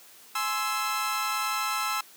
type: chord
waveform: sawtooth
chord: Ab augmented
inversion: none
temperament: equal with one note detuned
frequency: 839.3 / 1046.5 / 1318.5 Hz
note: Ab5 / C6 / E6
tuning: +18 / 0 / 0 cents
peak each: -31 / -29 / -25 dBFS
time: 0.35-2.01 s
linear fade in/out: 5 ms
effects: white hiss -52 dBFS RMS until 2.16 s + high-pass 200 Hz 12 dB/octave